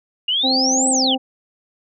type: exponential two-way sweep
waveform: sine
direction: up then down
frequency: 2806 to 8372 to 2806 Hz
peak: -16 dBFS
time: 0.28-1.15 s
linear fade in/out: 5 ms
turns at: 0.9 s
type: harmonic tone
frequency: 261.6 Hz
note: C4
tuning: in tune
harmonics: 1 / 2 / 3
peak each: -20 / -25 / -24 dBFS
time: 0.43-1.18 s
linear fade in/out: 20 ms
effects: none